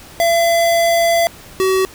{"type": "tone pair in turn", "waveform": "square", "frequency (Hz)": [676, 378.7], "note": ["E5", "F#4"], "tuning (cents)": [43, 40], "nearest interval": "minor seventh", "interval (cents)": 1003, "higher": "first", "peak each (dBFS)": [-12, -13], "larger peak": "first", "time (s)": [[0.2, 1.27], [1.6, 1.85]], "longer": "first", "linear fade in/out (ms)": 0, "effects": ["pink hiss -39 dBFS RMS until 1.94 s"]}